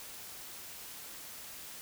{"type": "silence", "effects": ["white hiss -47 dBFS RMS until 1.81 s"]}